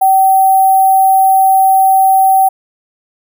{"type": "tone with sample-and-hold", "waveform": "sine", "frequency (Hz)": 768, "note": "G5", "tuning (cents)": -36, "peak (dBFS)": -5, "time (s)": [0.01, 2.49], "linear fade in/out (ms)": 10, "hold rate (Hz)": 11025, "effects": []}